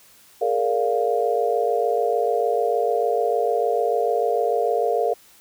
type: chord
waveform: sine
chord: Bb dominant seventh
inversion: third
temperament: just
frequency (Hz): 419.5 / 466.2 / 582.7 / 699.2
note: Ab4 / Bb4 / D5 / F5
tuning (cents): +17 / 0 / -14 / +2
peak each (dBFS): -25 / -22 / -27 / -23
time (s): 0.41-5.14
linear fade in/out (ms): 10
effects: white hiss -52 dBFS RMS until 5.4 s